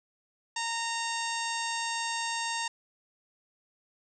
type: harmonic tone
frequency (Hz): 922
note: A#5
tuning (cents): -19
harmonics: 1 / 2 / 3 / 4 / 5 / 6 / 7 / 8 / 9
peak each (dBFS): -34 / -37 / -39 / -40 / -41 / -42 / -42 / -43 / -44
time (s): 0.56-2.68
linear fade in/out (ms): 5
effects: none